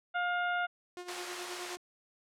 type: harmonic tone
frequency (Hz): 709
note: F5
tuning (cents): +26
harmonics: 1 / 2 / 3 / 4 / 5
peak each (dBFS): -33 / -32 / -44 / -46 / -49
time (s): 0.14-0.67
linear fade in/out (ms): 20
type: tone with tremolo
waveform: sawtooth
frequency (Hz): 356.9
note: F4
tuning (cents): +38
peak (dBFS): -36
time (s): 0.97-1.77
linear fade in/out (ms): 0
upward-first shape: sine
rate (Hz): 9.5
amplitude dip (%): 65
type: high-pass noise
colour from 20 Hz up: pink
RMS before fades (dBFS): -42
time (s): 1.08-1.76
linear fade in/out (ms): 5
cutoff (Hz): 790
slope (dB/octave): 12
effects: low-pass 9000 Hz 12 dB/octave